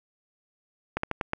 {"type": "slowing click train", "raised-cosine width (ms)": 0.5, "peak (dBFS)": -12, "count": 5, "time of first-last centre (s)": [0.97, 1.334], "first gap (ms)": 64, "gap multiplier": 1.24, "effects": []}